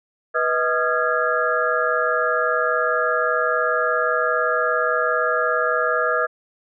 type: tone cluster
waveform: sine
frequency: 490.3 / 634 / 1228 / 1373 / 1660 Hz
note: B4 / D#5 / D#6 / F6 / G#6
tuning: -13 / +32 / -23 / -30 / -1 cents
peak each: -24 dBFS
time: 0.34-6.27 s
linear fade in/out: 20 ms
effects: none